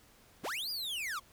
45% pulse linear two-way sweep, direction up then down, 46.25 to 4971 to 1024 Hz, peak -35 dBFS, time 0.43-1.2 s, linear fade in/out 20 ms, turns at 0.7 s, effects pink hiss -62 dBFS RMS until 1.32 s

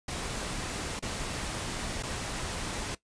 pink noise with dropouts, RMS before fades -35 dBFS, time 0.08-2.95 s, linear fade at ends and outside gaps 5 ms, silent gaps 0.993-1.024 / 2.026-2.033 s, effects noise-tail reverb RT60 0.1 s tail -17 dB re dry + resampled to 22050 Hz

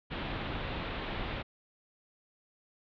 pink low-pass noise, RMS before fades -37 dBFS, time 0.1-1.43 s, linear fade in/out 20 ms, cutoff 3800 Hz, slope 48 dB/octave, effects none

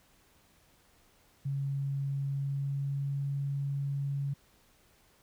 sine tone with pitch glide, 138.59 to 139.88 Hz, C#3 to C#3, 0 to +16 cents, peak -30 dBFS, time 1.45-4.34 s, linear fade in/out 10 ms, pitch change +16 cents, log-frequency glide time 2.22-3.25 s, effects pink hiss -65 dBFS RMS until 5.22 s

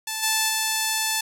5% pulse tone with level steps, 877 Hz, A5, 6 cents flat, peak -15 / -8 / -10 dBFS, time 0.07-1.21 s, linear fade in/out 5 ms, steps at 0.22 / 0.48 s, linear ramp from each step 20 ms, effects none

